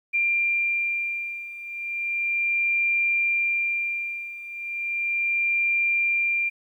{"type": "beating tone pair", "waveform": "sine", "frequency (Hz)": [2382, 2382.35], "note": ["D7", "D7"], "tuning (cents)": [24, 24], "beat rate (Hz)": 0.35, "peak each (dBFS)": [-27, -24], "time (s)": [0.13, 6.5], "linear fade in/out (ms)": 20, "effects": ["10-bit"]}